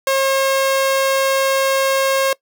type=tone; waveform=sawtooth; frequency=539 Hz; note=C#5; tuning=49 cents flat; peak=-10 dBFS; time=0.07-2.33 s; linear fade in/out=2 ms; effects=noise-tail reverb RT60 0.1 s tail -22 dB re dry